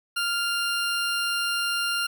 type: tone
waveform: 20% pulse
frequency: 1396.9 Hz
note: F6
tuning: in tune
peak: -19 dBFS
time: 0.16-2.07 s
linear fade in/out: 10 ms
effects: none